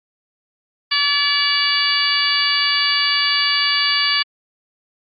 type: harmonic tone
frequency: 574 Hz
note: D5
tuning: 40 cents flat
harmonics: 2 / 3 / 4 / 5 / 6 / 7 / 8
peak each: -25 / -23 / -23 / -22 / -24 / -28 / -19 dBFS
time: 0.91-4.23 s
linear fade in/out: 10 ms
effects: Opus 48 kbps